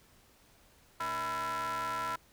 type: ring-modulated tone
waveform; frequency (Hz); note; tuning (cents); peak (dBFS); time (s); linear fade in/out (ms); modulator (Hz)
45% pulse; 174.61; F3; 0; -30; 1-2.16; 5; 1170
effects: pink hiss -63 dBFS RMS until 2.32 s